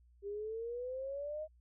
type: exponential sweep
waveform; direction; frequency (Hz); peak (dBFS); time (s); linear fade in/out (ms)
sine; up; 396.3 to 630; -38; 0.22-1.48; 50
effects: added 60 Hz sine -62 dBFS peak until 1.6 s